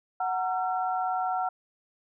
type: tone cluster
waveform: sine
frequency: 742 / 925 / 1358 Hz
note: F#5 / A#5 / F6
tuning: +5 / -14 / -49 cents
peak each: -27 / -35 / -33 dBFS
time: 0.2-1.49 s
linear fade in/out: 5 ms
effects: none